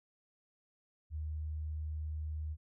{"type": "tone", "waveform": "sine", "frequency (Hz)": 77.1, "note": "D#2", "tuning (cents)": -15, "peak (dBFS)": -36, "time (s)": [1.1, 2.57], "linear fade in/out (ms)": 50, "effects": []}